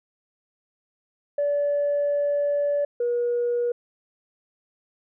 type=tone pair in turn; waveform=sine; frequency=577 / 480.3 Hz; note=D5 / B4; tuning=-31 / -48 cents; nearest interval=minor third; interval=317 cents; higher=first; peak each=-19 / -20 dBFS; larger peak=first; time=1.38-2.85 / 3-3.72 s; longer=first; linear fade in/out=5 ms; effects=tanh soft clip ceiling -17 dBFS